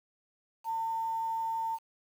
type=tone with quantisation; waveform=sine; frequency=903 Hz; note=A5; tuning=45 cents sharp; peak=-30 dBFS; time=0.64-1.79 s; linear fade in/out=50 ms; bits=9; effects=none